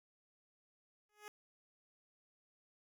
10% pulse tone with exponential growth, 418.8 Hz, G#4, 15 cents sharp, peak -37 dBFS, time 1.09-1.28 s, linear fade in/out 1 ms, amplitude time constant 40 ms, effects none

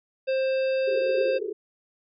harmonic tone, 528 Hz, C5, 16 cents sharp, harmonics 1 / 3 / 5 / 7 / 9, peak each -22 / -39 / -36 / -46 / -45 dBFS, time 0.27-1.39 s, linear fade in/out 20 ms
pink band-pass noise, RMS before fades -30 dBFS, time 0.87-1.53 s, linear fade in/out 10 ms, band 370 to 450 Hz, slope 96 dB/octave
effects none

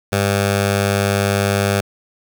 10% pulse tone with notch filter, 100 Hz, G2, 35 cents sharp, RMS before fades -17 dBFS, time 0.12-1.81 s, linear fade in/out 10 ms, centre 280 Hz, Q 1.4, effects 7-bit

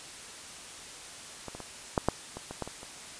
clicks, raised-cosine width 1 ms, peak -24 / -26 / -26 / -10 / -9 / -24 / -24 / -18 / -25 / -30 dBFS, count 10, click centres 1.483 / 1.55 / 1.603 / 1.978 / 2.086 / 2.37 / 2.51 / 2.623 / 2.676 / 2.831 s, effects white hiss -45 dBFS RMS until 3.19 s + resampled to 22050 Hz

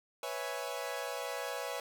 sawtooth chord, C# minor seventh, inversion third, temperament equal, 493.9 / 554.4 / 659.3 / 830.6 Hz, B4 / C#5 / E5 / G#5, 0 / 0 / 0 / 0 cents, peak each -38 / -37 / -39 / -40 dBFS, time 0.23-1.8 s, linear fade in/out 2 ms, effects none

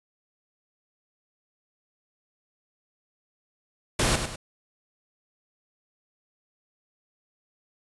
pink noise with echo, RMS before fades -23 dBFS, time 3.99-4.16 s, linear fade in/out 5 ms, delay 100 ms, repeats 2, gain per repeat -7 dB, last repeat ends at 4.36 s, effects resampled to 24000 Hz

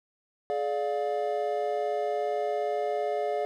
triangle chord, D diminished, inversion second, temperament just, 422.9 / 587.3 / 704.8 Hz, Ab4 / D5 / F5, +31 / 0 / +16 cents, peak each -29 dBFS, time 0.5-3.45 s, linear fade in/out 0 ms, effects none

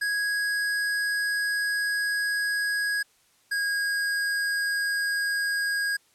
square tone pair in turn, 1656 / 1637 Hz, G#6 / G#6, -5 / -25 cents, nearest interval unison, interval 20 cents, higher first, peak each -25 dBFS, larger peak neither, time 0.01-3.03 / 3.51-5.97 s, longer first, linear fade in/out 10 ms, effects white hiss -63 dBFS RMS until 6.14 s + low-pass 11000 Hz 12 dB/octave

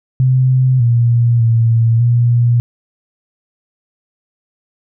sine tone with pitch steps, 129.1 / 118.4 / 114.8 / 119.6 Hz, C3 / A#2 / A#2 / A#2, -23 / +27 / -26 / +45 cents, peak -8 dBFS, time 0.2-2.6 s, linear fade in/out 0 ms, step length 600 ms, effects none

